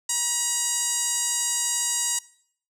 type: tone with band-pass filter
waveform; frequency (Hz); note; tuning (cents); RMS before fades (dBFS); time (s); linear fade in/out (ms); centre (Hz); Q
sawtooth; 957; A#5; +45; -25; 0.09-2.19; 5; 7600; 3.9
effects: noise-tail reverb RT60 0.6 s tail -21 dB re dry